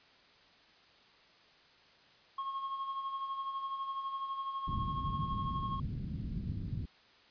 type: tone with tremolo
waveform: triangle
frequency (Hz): 1085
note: C#6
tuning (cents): -37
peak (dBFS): -32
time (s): 2.38-5.8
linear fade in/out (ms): 5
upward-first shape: sine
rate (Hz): 12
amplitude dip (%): 50
type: low-pass noise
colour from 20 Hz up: white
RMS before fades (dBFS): -38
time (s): 4.67-6.86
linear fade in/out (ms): 10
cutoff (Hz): 190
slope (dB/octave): 24
effects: white hiss -62 dBFS RMS until 7.3 s + resampled to 11025 Hz